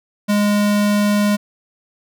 square tone, 206.4 Hz, G#3, 10 cents flat, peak -14 dBFS, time 0.28-1.37 s, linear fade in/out 20 ms, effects none

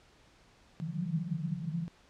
white band-pass noise, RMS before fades -35 dBFS, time 0.8-1.88 s, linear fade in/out 0 ms, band 150 to 180 Hz, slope 96 dB/octave, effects pink hiss -62 dBFS RMS until 2.09 s + low-pass 6000 Hz 12 dB/octave

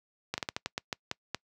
slowing click train, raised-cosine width 0.2 ms, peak -14 dBFS, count 10, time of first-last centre 0.34-1.346 s, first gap 39 ms, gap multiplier 1.25, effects noise-tail reverb RT60 0.1 s tail -26 dB re dry + high-pass 80 Hz 12 dB/octave

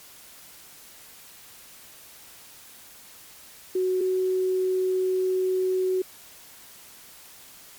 sine tone pair in turn, 370.7 / 372.4 Hz, F#4 / F#4, +3 / +11 cents, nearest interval unison, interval 8 cents, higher second, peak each -21 dBFS, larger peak neither, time 3.75-4.01 / 4.01-6.02 s, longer second, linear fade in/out 5 ms, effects white hiss -48 dBFS RMS until 7.78 s + MP3 96 kbps

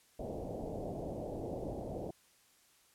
white low-pass noise, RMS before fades -41 dBFS, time 0.19-2.11 s, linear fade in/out 5 ms, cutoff 710 Hz, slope 48 dB/octave, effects white hiss -67 dBFS RMS until 2.94 s + low-pass 12000 Hz 12 dB/octave

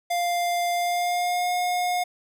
square tone with pitch glide, 699 to 717 Hz, F5 to F5, +1 to +45 cents, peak -23 dBFS, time 0.1-2.04 s, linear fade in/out 10 ms, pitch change +44 cents, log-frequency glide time 0.73-1.53 s, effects none

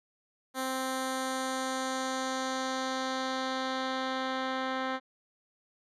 10% pulse tone with low-pass filter sweep, 261.6 Hz, C4, in tune, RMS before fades -33 dBFS, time 0.54-5 s, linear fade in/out 50 ms, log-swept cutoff 12000 to 2700 Hz, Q 1.4, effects none

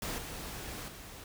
pink noise with level steps, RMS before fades -37 / -42 / -48 dBFS, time 0.02-1.24 s, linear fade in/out 2 ms, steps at 0.18 / 0.88 s, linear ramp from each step 2 ms, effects none

